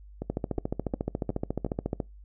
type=two click trains; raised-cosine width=2 ms; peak=-19 / -15 dBFS; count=5 / 25; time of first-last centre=0.22-1.664 / 0.3-2.002 s; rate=2.77 / 14.1 Hz; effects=noise-tail reverb RT60 0.2 s tail -24 dB re dry + added 50 Hz sine -46 dBFS peak until 2.24 s